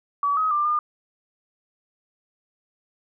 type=tone with pitch steps; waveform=sine; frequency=1142 / 1267 / 1188 / 1210 Hz; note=D6 / D#6 / D6 / D#6; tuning=-49 / +31 / +20 / -49 cents; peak=-19 dBFS; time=0.23-0.79 s; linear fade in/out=2 ms; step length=140 ms; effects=none